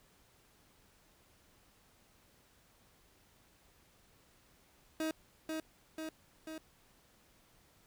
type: tone with echo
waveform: 30% pulse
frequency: 316.5 Hz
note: D#4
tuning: 30 cents sharp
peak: -31 dBFS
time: 5-5.11 s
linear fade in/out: 2 ms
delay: 490 ms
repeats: 3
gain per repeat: -3 dB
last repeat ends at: 6.58 s
effects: pink hiss -67 dBFS RMS until 7.86 s